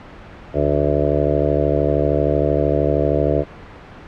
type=harmonic tone; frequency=73 Hz; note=D2; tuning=10 cents flat; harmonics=1 / 2 / 4 / 5 / 6 / 7 / 8 / 9; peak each=-23 / -23 / -23 / -23 / -23 / -23 / -23 / -23 dBFS; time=0.53-3.45 s; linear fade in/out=50 ms; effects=pink hiss -38 dBFS RMS until 4.07 s + low-pass 2000 Hz 12 dB/octave